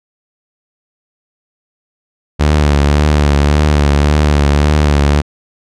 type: tone with vibrato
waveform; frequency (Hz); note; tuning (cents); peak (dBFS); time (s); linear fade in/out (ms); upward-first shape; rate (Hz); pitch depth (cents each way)
sawtooth; 73.42; D2; 0; -4; 2.39-5.22; 20; triangle; 1.8; 55
effects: low-pass 7000 Hz 12 dB/octave